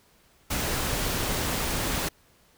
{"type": "noise", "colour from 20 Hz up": "pink", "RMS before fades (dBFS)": -28, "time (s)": [0.5, 2.09], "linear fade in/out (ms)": 10, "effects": ["pink hiss -61 dBFS RMS until 2.57 s"]}